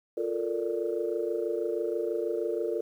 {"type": "chord", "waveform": "sine", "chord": "Bb major seventh", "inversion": "second", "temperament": "equal", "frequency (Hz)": [349.2, 440, 466.2, 587.3], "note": ["F4", "A4", "Bb4", "D5"], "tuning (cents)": [0, 0, 0, 0], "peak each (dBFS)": [-32, -32, -32, -36], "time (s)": [0.17, 2.81], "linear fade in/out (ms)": 5, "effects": ["tanh soft clip ceiling -17 dBFS", "10-bit"]}